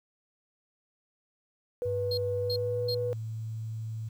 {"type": "tone", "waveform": "sine", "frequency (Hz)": 489.8, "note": "B4", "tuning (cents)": -14, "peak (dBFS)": -28, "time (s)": [1.82, 3.13], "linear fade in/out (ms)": 0}
{"type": "tone with pitch glide", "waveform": "sine", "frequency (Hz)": [100, 110.96], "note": ["G2", "A2"], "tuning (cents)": [35, 15], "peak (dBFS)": -33, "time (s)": [1.85, 4.09], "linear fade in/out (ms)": 10, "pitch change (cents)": 180, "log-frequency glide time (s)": [2.4, 2.87]}
{"type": "tone bursts", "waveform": "triangle", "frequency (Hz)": 4225, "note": "C8", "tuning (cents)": 16, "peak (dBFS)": -29, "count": 3, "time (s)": [2.11, 2.948], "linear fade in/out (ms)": 5, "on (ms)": 66, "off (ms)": 320}
{"effects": ["tanh soft clip ceiling -19 dBFS", "10-bit"]}